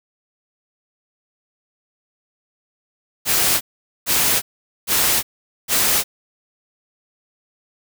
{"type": "noise bursts", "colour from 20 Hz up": "white", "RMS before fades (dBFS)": -17, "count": 4, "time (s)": [3.25, 6.04], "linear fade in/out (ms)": 50, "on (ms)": 360, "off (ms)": 450, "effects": []}